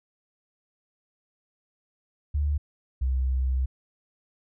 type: tone pair in turn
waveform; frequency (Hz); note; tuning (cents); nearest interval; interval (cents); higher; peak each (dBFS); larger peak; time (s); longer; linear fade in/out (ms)
sine; 73.1 / 64.71; D2 / C2; -7 / -19; major second; 212; first; -22; neither; 2.34-2.58 / 3.01-3.66; second; 10
effects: none